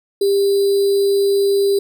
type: tone with sample-and-hold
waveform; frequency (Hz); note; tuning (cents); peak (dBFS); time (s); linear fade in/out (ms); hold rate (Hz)
sine; 397.6; G4; +25; -12; 0.21-1.79; 5; 4410
effects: none